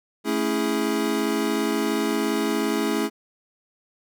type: chord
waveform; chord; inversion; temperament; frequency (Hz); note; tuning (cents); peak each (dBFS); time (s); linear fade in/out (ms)
square; A major seventh; none; equal; 220 / 277.2 / 329.6 / 415.3; A3 / C#4 / E4 / G#4; 0 / 0 / 0 / 0; -28; 0.24-3.1; 50
effects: none